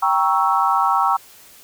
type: chord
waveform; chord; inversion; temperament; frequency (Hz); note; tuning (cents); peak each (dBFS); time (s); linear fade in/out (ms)
sine; G diminished seventh; none; equal with one note detuned; 784 / 938.8 / 1108.7 / 1318.5; G5 / Bb5 / Db6 / Fb6; 0 / +12 / 0 / 0; -20; 0.02-1.17; 10
effects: white hiss -46 dBFS RMS until 1.63 s